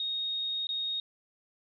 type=tone with dropouts; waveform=sine; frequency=3729 Hz; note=A#7; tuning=in tune; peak=-30 dBFS; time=0-1 s; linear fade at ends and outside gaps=2 ms; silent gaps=0.67-0.69 s; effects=none